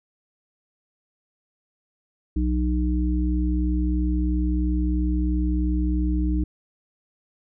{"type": "harmonic tone", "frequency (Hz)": 61.5, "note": "B1", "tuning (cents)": -7, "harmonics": [1, 3, 5], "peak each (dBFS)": [-21, -29, -26], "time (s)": [2.36, 6.44], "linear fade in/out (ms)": 5, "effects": []}